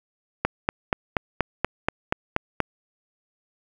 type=click train; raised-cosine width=0.5 ms; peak=-5 dBFS; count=10; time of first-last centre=0.45-2.603 s; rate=4.18 Hz; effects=7-bit